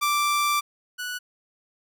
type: tone pair in turn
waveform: sawtooth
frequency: 1174 / 1476.1 Hz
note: D6 / F#6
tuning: -1 / -5 cents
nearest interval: major third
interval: 396 cents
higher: second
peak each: -17 / -26 dBFS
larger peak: first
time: 0.01-0.61 / 0.98-1.19 s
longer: first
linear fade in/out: 20 ms
effects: none